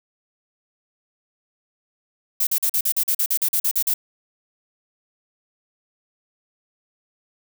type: noise bursts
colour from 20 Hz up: violet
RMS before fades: -20 dBFS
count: 14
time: 2.4-3.939 s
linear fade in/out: 5 ms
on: 70 ms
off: 43 ms
effects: none